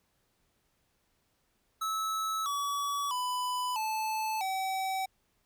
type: tone with pitch steps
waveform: square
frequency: 1300 / 1138.3 / 996.7 / 872.7 / 764.1 Hz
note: E6 / C#6 / B5 / A5 / G5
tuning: -24 / +46 / +16 / -14 / -44 cents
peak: -31 dBFS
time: 1.81-5.06 s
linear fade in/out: 10 ms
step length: 650 ms
effects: pink hiss -74 dBFS RMS until 5.45 s